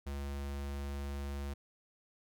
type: tone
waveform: square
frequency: 70.2 Hz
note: C#2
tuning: 22 cents sharp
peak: -38 dBFS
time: 0.06-1.54 s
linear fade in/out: 10 ms
effects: none